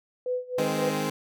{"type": "tone with tremolo", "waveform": "sine", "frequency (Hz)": 500, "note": "B4", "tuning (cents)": 21, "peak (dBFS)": -24, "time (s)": [0.26, 0.9], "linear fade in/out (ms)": 2, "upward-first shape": "sine", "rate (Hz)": 3.7, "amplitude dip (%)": 90}
{"type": "chord", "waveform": "15% pulse", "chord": "Ab major", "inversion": "second", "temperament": "equal", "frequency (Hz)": [155.56, 207.7, 261.6], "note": ["Eb3", "Ab3", "C4"], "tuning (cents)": [0, 0, 0], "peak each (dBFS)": -24, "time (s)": [0.58, 1.1], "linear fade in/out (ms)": 5}
{"effects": []}